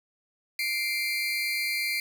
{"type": "tone pair together", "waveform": "30% pulse", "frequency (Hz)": [2100, 2349], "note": ["C7", "D7"], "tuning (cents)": [6, 0], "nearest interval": "major second", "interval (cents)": 194, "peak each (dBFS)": -27, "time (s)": [0.59, 2], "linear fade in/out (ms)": 2, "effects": []}